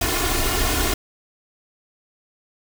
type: noise with comb filter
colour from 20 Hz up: pink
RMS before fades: -21 dBFS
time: 0.01-0.94 s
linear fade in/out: 5 ms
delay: 2.8 ms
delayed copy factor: +0.85
effects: none